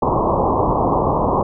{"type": "low-pass noise", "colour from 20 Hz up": "white", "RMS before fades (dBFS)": -17, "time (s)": [0.02, 1.43], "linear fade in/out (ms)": 5, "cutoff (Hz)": 1100, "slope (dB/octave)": 96, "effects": []}